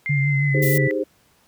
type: tone with pitch glide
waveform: sine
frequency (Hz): 2103 to 1973.5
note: C7 to B6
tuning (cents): +8 to -2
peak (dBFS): -23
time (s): 0.06-0.91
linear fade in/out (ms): 0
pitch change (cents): -110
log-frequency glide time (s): 0.17-0.79
type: tone with vibrato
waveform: sine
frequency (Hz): 141.4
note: C#3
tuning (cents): +35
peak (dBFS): -17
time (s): 0.09-0.88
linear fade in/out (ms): 10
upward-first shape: triangle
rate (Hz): 6.3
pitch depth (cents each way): 61
type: chord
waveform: sine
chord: Ab major seventh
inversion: second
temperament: equal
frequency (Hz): 311.1 / 392 / 415.3 / 523.3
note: Eb4 / G4 / Ab4 / C5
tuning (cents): 0 / 0 / 0 / 0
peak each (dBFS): -26 / -26 / -27 / -25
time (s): 0.54-1.04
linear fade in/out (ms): 10
type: noise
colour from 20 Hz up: violet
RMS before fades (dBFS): -26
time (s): 0.62-0.78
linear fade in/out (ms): 5
effects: pink hiss -59 dBFS RMS until 1.47 s + high-pass 60 Hz 12 dB/octave